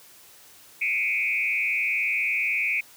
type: tone with frequency modulation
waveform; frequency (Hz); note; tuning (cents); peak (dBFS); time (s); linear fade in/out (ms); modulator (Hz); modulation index
sine; 2349; D7; 0; -22; 0.81-2.81; 10; 114; 1.7
effects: white hiss -51 dBFS RMS until 2.96 s + high-pass 60 Hz 12 dB/octave